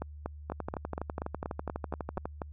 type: two click trains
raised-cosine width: 1 ms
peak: -20 / -20 dBFS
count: 22 / 11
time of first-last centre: 0.52-2.256 / 0.02-2.418 s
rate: 12.1 / 4.17 Hz
effects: added 74 Hz sine -43 dBFS peak until 2.52 s